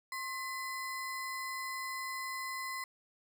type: ring-modulated tone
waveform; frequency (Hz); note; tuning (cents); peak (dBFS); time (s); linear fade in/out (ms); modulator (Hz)
square; 1538; G6; -33; -35; 0.12-2.84; 2; 476
effects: none